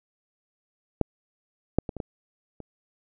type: clicks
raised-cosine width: 2 ms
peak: -7 / -6 / -18 / -22 / -17 / -26 dBFS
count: 6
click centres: 1.013 / 1.786 / 1.892 / 1.967 / 2.002 / 2.603 s
effects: none